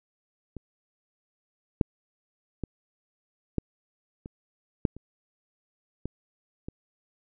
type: clicks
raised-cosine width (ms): 3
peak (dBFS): -25 / -7 / -18 / -12 / -26 / -9 / -30 / -19 / -23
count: 9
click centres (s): 0.567 / 1.812 / 2.637 / 3.583 / 4.259 / 4.852 / 4.966 / 6.056 / 6.685
effects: none